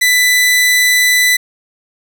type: tone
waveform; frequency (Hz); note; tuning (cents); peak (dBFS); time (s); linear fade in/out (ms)
sawtooth; 1991; B6; +14; -5; 0.01-1.37; 10
effects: none